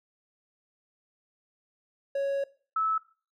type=tone pair in turn; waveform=triangle / sine; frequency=554.4 / 1304.6 Hz; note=C#5 / E6; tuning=0 / -18 cents; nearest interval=octave + minor third; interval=1482 cents; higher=second; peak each=-24 dBFS; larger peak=neither; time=2.15-2.44 / 2.76-2.98 s; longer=first; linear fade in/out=5 ms; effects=noise-tail reverb RT60 0.4 s tail -19 dB re dry